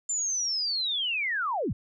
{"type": "linear sweep", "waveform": "sine", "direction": "down", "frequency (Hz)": [7240, 57.9], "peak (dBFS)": -26, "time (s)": [0.09, 1.73], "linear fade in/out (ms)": 5, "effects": []}